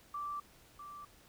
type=tone with echo; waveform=sine; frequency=1169 Hz; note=D6; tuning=8 cents flat; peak=-37 dBFS; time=0.14-0.4 s; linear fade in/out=5 ms; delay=650 ms; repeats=1; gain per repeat=-9 dB; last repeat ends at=1.05 s; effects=pink hiss -62 dBFS RMS until 1.28 s